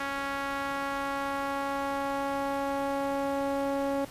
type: tone with band-pass filter sweep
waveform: sawtooth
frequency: 277.2 Hz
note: C#4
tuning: in tune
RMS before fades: -31 dBFS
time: 0-4.05 s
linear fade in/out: 5 ms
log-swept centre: 1500 to 560 Hz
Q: 1.3
effects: pink hiss -48 dBFS RMS until 4.1 s + resampled to 32000 Hz